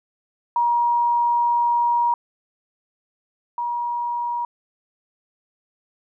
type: tone pair in turn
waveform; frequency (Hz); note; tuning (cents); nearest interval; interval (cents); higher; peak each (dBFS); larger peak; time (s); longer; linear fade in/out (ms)
sine; 951 / 955.1; A#5 / A#5; +34 / +42; unison; 8; second; -16 / -22; first; 0.56-2.14 / 3.58-4.45; first; 2
effects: none